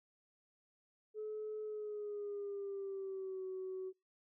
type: tone with pitch glide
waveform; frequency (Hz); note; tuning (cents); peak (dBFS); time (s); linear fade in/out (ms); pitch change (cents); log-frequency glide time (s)
sine; 428.8 to 375.5; A4 to F#4; -45 to +26; -39; 1.14-3.93; 50; -229; 1.63-3.45
effects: noise-tail reverb RT60 0.2 s tail -25 dB re dry + tanh soft clip ceiling -36 dBFS